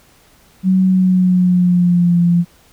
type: tone with pitch glide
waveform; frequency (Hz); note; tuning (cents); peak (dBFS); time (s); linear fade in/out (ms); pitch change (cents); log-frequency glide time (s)
sine; 187.4 to 172.84; F#3 to F3; +22 to -18; -9; 0.63-2.45; 50; -140; 0.85-2.19
effects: pink hiss -50 dBFS RMS until 2.72 s